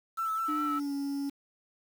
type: tone with vibrato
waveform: sine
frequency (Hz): 1321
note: E6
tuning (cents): +3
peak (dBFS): -28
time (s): 0.17-0.8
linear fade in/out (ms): 20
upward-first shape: sine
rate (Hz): 4.9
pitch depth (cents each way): 23
type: tone with pitch glide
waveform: triangle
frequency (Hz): 300 to 279.9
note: D4 to C#4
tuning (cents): +37 to +17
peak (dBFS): -28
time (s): 0.48-1.3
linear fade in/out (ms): 10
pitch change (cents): -120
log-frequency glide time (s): 0.58-0.93
effects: tanh soft clip ceiling -23 dBFS + 8-bit

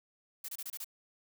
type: noise bursts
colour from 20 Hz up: blue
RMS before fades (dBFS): -41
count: 6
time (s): 0.44-0.845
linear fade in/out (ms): 5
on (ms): 45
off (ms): 27
effects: none

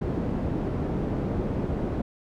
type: low-pass noise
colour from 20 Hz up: white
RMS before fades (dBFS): -28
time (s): 0.01-2.02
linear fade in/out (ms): 10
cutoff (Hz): 310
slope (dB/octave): 12
effects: none

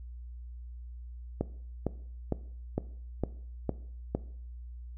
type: click train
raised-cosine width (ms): 2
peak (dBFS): -15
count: 7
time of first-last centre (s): 1.41-4.15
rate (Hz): 2.19
effects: noise-tail reverb RT60 0.6 s tail -18 dB re dry + added 60 Hz sine -41 dBFS peak until 4.97 s

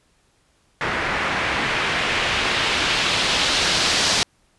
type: noise with low-pass filter sweep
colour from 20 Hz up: white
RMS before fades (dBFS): -21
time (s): 0.81-4.23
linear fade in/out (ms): 0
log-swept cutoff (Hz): 1700 to 5100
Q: 1.3
effects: pink hiss -62 dBFS RMS until 4.58 s + resampled to 24000 Hz

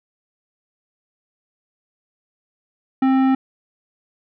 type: tone with tanh clipping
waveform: triangle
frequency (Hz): 264.5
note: C4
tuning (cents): +19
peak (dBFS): -15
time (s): 3.02-3.35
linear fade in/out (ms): 5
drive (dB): 18
effects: none

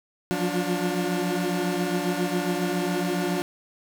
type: tone cluster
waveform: 30% pulse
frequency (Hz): 174.6 / 181.9 / 291.8 / 355.9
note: F3 / F#3 / D4 / F4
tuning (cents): 0 / -29 / -11 / +33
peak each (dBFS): -27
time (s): 0.31-3.42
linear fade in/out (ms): 0
effects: none

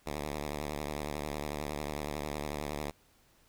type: tone with vibrato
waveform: 5% pulse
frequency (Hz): 74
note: D2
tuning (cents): +14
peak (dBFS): -24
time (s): 0.06-2.91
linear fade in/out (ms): 5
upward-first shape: triangle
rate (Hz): 11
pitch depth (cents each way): 100
effects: pink hiss -66 dBFS RMS until 3.48 s

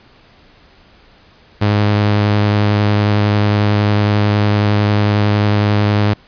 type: tone with vibrato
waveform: sawtooth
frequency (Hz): 103.83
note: G#2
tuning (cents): 0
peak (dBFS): -7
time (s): 1.61-6.14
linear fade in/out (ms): 10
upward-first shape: triangle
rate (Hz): 11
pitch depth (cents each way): 16
effects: pink hiss -47 dBFS RMS until 6.27 s + resampled to 11025 Hz

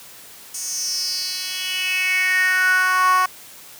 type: tone with high-pass filter sweep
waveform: 10% pulse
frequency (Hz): 370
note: F#4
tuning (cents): 0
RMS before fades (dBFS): -20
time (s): 0.54-3.26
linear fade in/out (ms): 5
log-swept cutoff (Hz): 7300 to 980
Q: 5.7
effects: white hiss -42 dBFS RMS until 3.79 s + high-pass 80 Hz 12 dB/octave

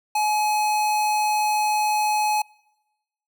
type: tone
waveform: square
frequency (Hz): 847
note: G#5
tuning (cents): +34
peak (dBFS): -20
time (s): 0.15-2.42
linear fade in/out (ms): 5
effects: noise-tail reverb RT60 1.0 s tail -26 dB re dry

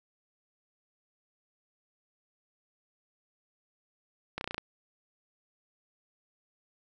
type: slowing click train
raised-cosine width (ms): 0.3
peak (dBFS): -18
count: 7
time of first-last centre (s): 4.38-4.581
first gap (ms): 31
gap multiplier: 1.03
effects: none

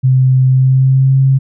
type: tone with pitch glide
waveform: sine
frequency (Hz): 130 to 134.2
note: C3 to C3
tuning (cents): -11 to +44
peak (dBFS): -6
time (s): 0.03-1.39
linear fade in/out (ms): 20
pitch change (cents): +55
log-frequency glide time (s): 0.48-1.17
effects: none

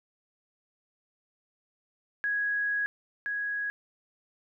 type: tone pair in turn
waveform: sine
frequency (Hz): 1661.2 / 1661.2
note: G#6 / G#6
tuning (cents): 0 / 0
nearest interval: unison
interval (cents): 0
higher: neither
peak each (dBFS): -26 / -29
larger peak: first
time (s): 2.24-2.86 / 3.26-3.7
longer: first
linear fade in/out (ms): 0
effects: none

